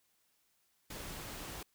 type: noise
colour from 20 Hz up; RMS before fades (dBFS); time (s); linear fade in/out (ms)
pink; -45; 0.9-1.63; 5
effects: white hiss -75 dBFS RMS until 1.74 s